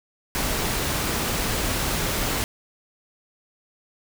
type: noise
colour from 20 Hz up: pink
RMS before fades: -25 dBFS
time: 0.35-2.44 s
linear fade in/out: 0 ms
effects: none